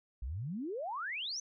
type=exponential sweep; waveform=sine; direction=up; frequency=53.9 to 6272 Hz; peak=-36 dBFS; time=0.22-1.4 s; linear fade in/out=5 ms; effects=none